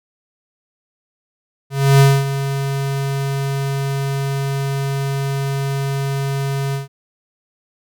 square tone with ADSR envelope, 137.8 Hz, C#3, 10 cents flat, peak -7 dBFS, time 1.7-6.88 s, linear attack 300 ms, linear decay 240 ms, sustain -12 dB, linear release 140 ms, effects none

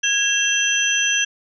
sine tone cluster, 1648 / 2713 / 3202 / 6010 Hz, G#6 / E7 / G7 / F#8, -14 / +49 / +36 / +26 cents, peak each -22 dBFS, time 0.03-1.25 s, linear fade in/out 10 ms, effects none

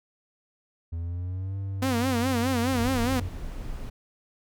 triangle exponential two-way sweep, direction up then down, 82.41 to 98 to 90.4 Hz, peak -27 dBFS, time 0.92-3.29 s, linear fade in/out 10 ms, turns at 1.57 s
sawtooth tone with vibrato, 248.4 Hz, B3, 10 cents sharp, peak -20 dBFS, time 1.82-3.2 s, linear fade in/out 5 ms, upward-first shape sine, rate 4.8 Hz, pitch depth 130 cents each way
brown noise, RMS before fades -35 dBFS, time 2.72-3.9 s, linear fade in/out 10 ms
effects none

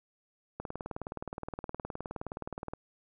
click train, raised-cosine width 1 ms, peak -23 dBFS, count 42, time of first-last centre 0.6-2.735 s, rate 19.2 Hz, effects none

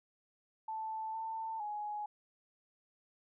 sine tone with pitch steps, 880 / 892 / 837 Hz, A5 / A5 / G#5, 0 / +23 / +13 cents, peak -37 dBFS, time 0.68-2.06 s, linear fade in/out 5 ms, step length 460 ms, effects none

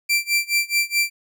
sawtooth tone with tremolo, 2350 Hz, D7, 1 cent sharp, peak -12 dBFS, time 0.09-1.1 s, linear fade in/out 10 ms, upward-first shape sine, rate 4.7 Hz, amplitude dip 95%, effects none

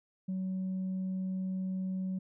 sine tone, 187.6 Hz, F#3, 24 cents sharp, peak -30 dBFS, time 0.28-2.19 s, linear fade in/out 10 ms, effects tanh soft clip ceiling -30 dBFS

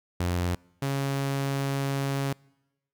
sawtooth tone pair in turn, 88.3 / 137.92 Hz, F2 / C#3, +20 / -8 cents, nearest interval minor sixth, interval 772 cents, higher second, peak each -21 / -22 dBFS, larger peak first, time 0.2-0.55 / 0.82-2.33 s, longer second, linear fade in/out 5 ms, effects noise-tail reverb RT60 1.0 s tail -26 dB re dry

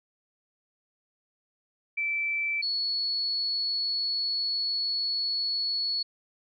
sine tone pair in turn, 2327 / 4393 Hz, D7 / C#8, -17 / -16 cents, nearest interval major seventh, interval 1101 cents, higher second, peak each -26 dBFS, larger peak neither, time 1.97-2.62 / 2.62-6.03 s, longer second, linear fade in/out 10 ms, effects none

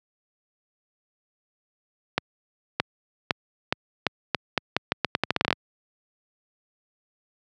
accelerating click train, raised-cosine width 0.3 ms, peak -4 dBFS, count 19, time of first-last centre 2.18-5.528 s, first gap 620 ms, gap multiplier 0.82, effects high-pass 100 Hz 12 dB/octave

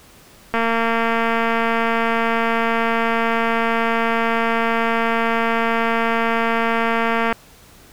click train, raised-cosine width 0.5 ms, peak -5 dBFS, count 1555, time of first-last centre 0.54-7.326 s, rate 229 Hz, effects pink hiss -47 dBFS RMS until 7.92 s

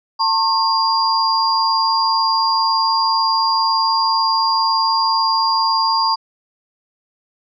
sine tone cluster, 901 / 1079 / 4807 Hz, A5 / C#6 / D8, +41 / -47 / +39 cents, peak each -18 dBFS, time 0.19-6.16 s, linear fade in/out 20 ms, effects none

